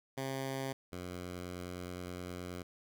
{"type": "tone pair in turn", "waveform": "10% pulse", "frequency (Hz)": [134.2, 89.57], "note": ["C3", "F2"], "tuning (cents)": [44, 44], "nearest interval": "perfect fifth", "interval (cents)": 700, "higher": "first", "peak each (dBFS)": [-28, -33], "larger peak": "first", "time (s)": [[0.17, 0.73], [0.92, 2.63]], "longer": "second", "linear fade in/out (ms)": 10, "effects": []}